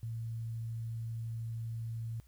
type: tone with quantisation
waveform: sine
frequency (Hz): 114.1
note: A#2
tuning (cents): -37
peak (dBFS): -36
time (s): 0.03-2.2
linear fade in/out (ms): 0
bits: 11
effects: added 60 Hz sine -59 dBFS peak until 2.27 s + white hiss -71 dBFS RMS until 2.27 s